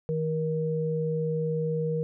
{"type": "tone pair together", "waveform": "sine", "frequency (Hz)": [158.94, 473], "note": ["D#3", "A#4"], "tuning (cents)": [37, 25], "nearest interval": "octave + perfect fifth", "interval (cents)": 1888, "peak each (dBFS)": -28, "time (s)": [0.09, 2.03], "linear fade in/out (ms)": 0, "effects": []}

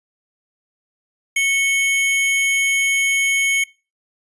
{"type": "tone pair together", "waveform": "square", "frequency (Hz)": [2208, 3115], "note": ["C#7", "G7"], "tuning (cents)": [-7, -12], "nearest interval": "tritone", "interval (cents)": 595, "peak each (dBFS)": [-16, -26], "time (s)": [1.36, 3.64], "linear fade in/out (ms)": 5, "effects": ["noise-tail reverb RT60 0.3 s tail -22 dB re dry", "resampled to 24000 Hz"]}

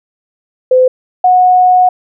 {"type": "tone pair in turn", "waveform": "sine", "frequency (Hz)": [511, 731.5], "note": ["C5", "F#5"], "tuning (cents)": [-41, -20], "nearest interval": "tritone", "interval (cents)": 621, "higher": "second", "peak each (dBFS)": -4, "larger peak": "neither", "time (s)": [[0.71, 0.88], [1.24, 1.89]], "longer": "second", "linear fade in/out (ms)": 5, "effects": []}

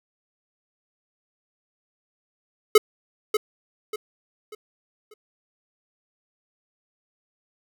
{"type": "tone with echo", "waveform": "square", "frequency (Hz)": 427.6, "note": "A4", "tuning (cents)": -49, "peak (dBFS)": -10, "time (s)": [2.75, 2.78], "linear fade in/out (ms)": 5, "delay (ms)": 590, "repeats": 4, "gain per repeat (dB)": -9, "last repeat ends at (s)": 5.14, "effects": []}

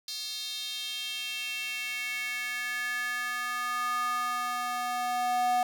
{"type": "tone with high-pass filter sweep", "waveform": "square", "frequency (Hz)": 245.3, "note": "B3", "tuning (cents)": -12, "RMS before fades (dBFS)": -32, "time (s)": [0.08, 5.63], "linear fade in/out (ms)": 2, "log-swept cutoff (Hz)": [4300, 720], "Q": 4.3, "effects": []}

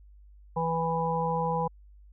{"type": "harmonic tone", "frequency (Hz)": 164.81, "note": "E3", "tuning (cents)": 0, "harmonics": [1, 3, 5, 6], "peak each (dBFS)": [-31, -31, -31, -31], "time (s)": [0.56, 1.68], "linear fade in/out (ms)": 10, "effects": ["added 50 Hz sine -50 dBFS peak until 2.12 s"]}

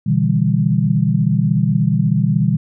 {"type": "chord", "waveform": "sine", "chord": "E minor seventh", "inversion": "second", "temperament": "just", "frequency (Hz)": [123.61, 148.33, 164.81, 197.78], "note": ["B2", "D3", "E3", "G3"], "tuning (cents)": [2, 18, 0, 16], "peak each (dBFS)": -18, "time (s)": [0.06, 2.57], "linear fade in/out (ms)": 10, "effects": []}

